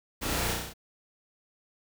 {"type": "noise with echo", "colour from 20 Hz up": "pink", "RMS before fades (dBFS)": -33, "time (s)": [0.21, 0.54], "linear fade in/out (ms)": 20, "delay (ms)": 33, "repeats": 6, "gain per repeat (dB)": -2, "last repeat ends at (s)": 0.738, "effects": []}